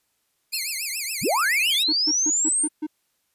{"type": "tone with vibrato", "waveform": "10% pulse", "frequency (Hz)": 2349, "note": "D7", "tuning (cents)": 0, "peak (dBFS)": -18, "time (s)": [0.52, 1.84], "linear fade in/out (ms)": 20, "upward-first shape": "triangle", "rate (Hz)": 7.1, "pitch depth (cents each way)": 260}
{"type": "tone with exponential decay", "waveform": "square", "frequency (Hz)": 4258, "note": "C8", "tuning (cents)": 30, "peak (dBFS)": -26, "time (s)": [0.53, 0.98], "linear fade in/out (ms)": 5, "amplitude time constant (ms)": 96}
{"type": "linear sweep", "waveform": "sine", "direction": "up", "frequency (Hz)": [46.25, 9120], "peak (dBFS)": -19, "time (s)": [1.21, 2.69], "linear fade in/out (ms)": 50}
{"type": "tone bursts", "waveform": "triangle", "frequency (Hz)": 306.4, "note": "D#4", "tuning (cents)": -27, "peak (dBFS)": -22, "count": 6, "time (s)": [1.88, 2.868], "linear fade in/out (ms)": 10, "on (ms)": 48, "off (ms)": 140}
{"effects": ["white hiss -71 dBFS RMS until 3.34 s", "resampled to 32000 Hz"]}